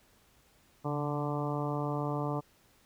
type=harmonic tone with a mistuned harmonic; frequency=146.83 Hz; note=D3; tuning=in tune; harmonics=1 / 2 / 3 / 4 / 5 / 6 / 7 / 8; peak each=-34 / -37 / -39 / -40 / -41 / -42 / -42 / -43 dBFS; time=0.84-2.41 s; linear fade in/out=20 ms; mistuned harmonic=1; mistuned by=-50 cents; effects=pink hiss -65 dBFS RMS until 2.85 s